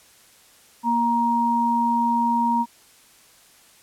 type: tone pair together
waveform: sine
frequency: 235 / 940 Hz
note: A#3 / A#5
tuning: +14 / +14 cents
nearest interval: 2 octaves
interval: 2400 cents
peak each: -23 / -19 dBFS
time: 0.83-2.66 s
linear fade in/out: 50 ms
effects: white hiss -53 dBFS RMS until 3.82 s + low-pass 12000 Hz 12 dB/octave